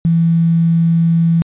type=tone with quantisation; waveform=sine; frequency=166.5 Hz; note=E3; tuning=18 cents sharp; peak=-9 dBFS; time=0.05-1.42 s; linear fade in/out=0 ms; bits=6; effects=resampled to 8000 Hz